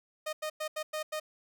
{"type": "tone bursts at uneven times", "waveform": "sawtooth", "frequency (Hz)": 617, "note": "D#5", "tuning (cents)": -15, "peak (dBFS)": -29, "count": 6, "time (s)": [[0.26, 0.33], [0.42, 0.5], [0.6, 0.68], [0.76, 0.83], [0.93, 1.03], [1.12, 1.2]], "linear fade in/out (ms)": 10, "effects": []}